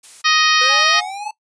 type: noise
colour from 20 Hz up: blue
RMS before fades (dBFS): -37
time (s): 0.03-0.22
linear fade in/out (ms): 10
type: harmonic tone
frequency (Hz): 624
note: D#5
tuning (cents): +5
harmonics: 2 / 3 / 4 / 5 / 6 / 7 / 8 / 9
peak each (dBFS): -17 / -19 / -20 / -21 / -22 / -22 / -23 / -24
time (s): 0.24-1.01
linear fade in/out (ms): 20
type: linear sweep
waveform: square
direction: up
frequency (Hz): 493.9 to 882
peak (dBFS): -27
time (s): 0.61-1.31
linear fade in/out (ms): 5
type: tone with tremolo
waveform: sine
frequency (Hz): 830.6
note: G#5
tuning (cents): 0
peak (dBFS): -25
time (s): 0.69-1.3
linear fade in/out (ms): 10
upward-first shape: sine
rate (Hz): 3.8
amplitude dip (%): 100
effects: noise-tail reverb RT60 0.1 s tail -19 dB re dry + resampled to 22050 Hz

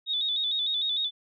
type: tone with vibrato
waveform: sine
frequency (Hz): 3614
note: A7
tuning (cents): +46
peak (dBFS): -25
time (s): 0.06-1.11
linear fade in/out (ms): 50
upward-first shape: square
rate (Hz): 6.6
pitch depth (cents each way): 62
effects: none

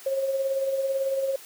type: tone with tremolo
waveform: sine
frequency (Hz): 540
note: C#5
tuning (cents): -45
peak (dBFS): -21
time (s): 0.06-1.36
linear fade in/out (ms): 5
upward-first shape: sine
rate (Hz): 18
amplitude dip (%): 45
effects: white hiss -46 dBFS RMS until 1.45 s + high-pass 300 Hz 12 dB/octave

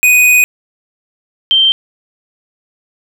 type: tone pair in turn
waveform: square / sine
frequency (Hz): 2489 / 3136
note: D#7 / G7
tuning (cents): 0 / 0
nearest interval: major third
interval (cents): 400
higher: second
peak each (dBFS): -6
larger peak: neither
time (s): 0.03-0.44 / 1.51-1.72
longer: first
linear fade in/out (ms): 0
effects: none

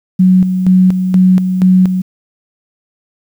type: tone with tremolo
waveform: sine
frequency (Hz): 185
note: F#3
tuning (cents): 0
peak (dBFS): -4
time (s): 0.19-2.02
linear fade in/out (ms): 10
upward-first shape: square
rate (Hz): 2.1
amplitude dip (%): 55
effects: 7-bit

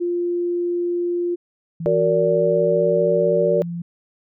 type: tone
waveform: sine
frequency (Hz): 349.2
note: F4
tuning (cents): 0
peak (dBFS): -19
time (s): 0-1.36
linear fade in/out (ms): 20
type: tone with pitch glide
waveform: sine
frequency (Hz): 164.81 to 171.21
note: E3 to F3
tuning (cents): 0 to -34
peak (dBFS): -25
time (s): 1.8-3.82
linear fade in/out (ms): 5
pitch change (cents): +66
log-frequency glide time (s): 1.92-3.08
type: chord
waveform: sine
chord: Gb augmented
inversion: none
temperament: just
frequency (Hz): 370 / 462.5 / 578.1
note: Gb4 / Bb4 / D5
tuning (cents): 0 / -14 / -27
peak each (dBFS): -22 / -19 / -18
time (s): 1.86-3.62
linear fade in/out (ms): 0
effects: none

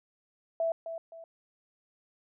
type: tone with echo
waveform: sine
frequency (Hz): 660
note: E5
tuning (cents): +2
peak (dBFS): -26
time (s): 0.6-0.72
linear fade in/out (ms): 2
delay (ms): 260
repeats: 2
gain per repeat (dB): -9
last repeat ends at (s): 1.24
effects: none

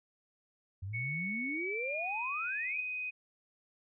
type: exponential sweep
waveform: sine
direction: up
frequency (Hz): 90.4 to 2566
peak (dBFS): -37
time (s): 0.82-2.81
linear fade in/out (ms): 10
type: tone with pitch glide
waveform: sine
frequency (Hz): 2217 to 2503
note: C#7 to D#7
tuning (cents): 0 to +10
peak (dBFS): -35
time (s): 0.93-3.11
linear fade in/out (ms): 20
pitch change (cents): +210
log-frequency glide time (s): 1.52-2.13
effects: none

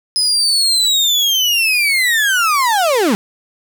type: linear sweep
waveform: 35% pulse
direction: down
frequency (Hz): 5080 to 185.8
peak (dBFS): -10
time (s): 0.16-3.15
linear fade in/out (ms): 0
effects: none

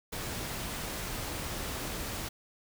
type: noise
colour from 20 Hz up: pink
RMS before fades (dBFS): -37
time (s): 0.12-2.29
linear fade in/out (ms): 10
effects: none

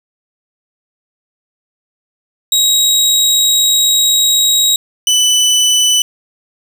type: tone pair in turn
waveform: 25% pulse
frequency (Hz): 3813 / 2990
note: A#7 / F#7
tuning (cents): +38 / +17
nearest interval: major third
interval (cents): 421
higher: first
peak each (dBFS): -5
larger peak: neither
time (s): 2.52-4.76 / 5.07-6.02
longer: first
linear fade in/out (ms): 2
effects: none

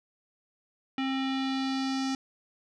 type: tone with low-pass filter sweep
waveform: square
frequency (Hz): 266.5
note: C4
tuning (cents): +32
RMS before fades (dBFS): -30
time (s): 0.98-2.15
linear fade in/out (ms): 2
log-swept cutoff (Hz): 2900 to 5700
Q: 2.6
effects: none

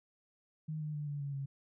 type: tone with pitch steps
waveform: sine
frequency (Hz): 155.56 / 151.83 / 148.19 / 144.64 / 141.17 / 137.79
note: D#3 / D#3 / D3 / D3 / C#3 / C#3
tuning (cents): 0 / -42 / +16 / -26 / +32 / -10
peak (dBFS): -36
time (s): 0.68-1.46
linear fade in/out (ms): 10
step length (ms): 130
effects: none

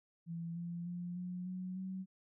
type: tone with pitch steps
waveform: sine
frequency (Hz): 167.8 / 171.72 / 175.74 / 179.84 / 184.05 / 188.35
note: E3 / F3 / F3 / F#3 / F#3 / F#3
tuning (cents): +31 / -29 / +11 / -49 / -9 / +31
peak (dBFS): -39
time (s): 0.26-2.06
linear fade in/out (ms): 50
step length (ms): 300
effects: none

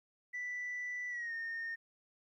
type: tone with pitch glide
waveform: sine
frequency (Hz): 1975.5 to 1832.6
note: B6 to A#6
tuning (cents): 0 to -30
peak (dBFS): -36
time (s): 0.33-1.76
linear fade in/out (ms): 20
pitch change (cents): -130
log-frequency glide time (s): 1.09-1.33
effects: tanh soft clip ceiling -35 dBFS + 13-bit

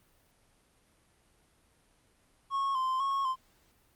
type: tone with vibrato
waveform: triangle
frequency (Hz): 1068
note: C6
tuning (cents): +35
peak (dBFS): -26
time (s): 2.5-3.36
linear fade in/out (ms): 50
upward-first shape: square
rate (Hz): 2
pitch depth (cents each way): 45
effects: pink hiss -67 dBFS RMS until 3.95 s + Opus 32 kbps

